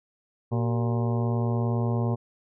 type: harmonic tone with a mistuned harmonic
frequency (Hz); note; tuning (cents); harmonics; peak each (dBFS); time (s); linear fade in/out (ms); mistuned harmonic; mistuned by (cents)
117.3; A#2; +11; 1 / 2 / 3 / 4 / 5 / 6 / 7 / 8 / 9; -24 / -30 / -34 / -36 / -38 / -40 / -41 / -42 / -43; 0.51-2.16; 20; 3; +130
effects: none